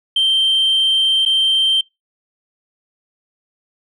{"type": "tone with dropouts", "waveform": "sine", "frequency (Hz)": 3136, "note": "G7", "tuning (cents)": 0, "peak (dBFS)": -10, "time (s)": [0.16, 1.81], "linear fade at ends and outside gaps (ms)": 5, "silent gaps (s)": [1.252, 1.26], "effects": ["noise-tail reverb RT60 0.2 s tail -25 dB re dry", "tanh soft clip ceiling -10 dBFS"]}